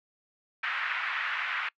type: band-pass noise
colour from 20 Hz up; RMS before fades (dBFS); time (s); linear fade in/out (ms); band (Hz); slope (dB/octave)
pink; -32; 0.63-1.69; 5; 1300 to 2400; 24
effects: noise-tail reverb RT60 0.1 s tail -25 dB re dry